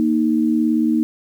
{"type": "tone pair together", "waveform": "sine", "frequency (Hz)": [233.1, 311.1], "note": ["A#3", "D#4"], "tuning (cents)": [0, 0], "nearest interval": "perfect fourth", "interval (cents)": 500, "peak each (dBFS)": -17, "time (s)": [0, 1.03], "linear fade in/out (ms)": 0, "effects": ["8-bit"]}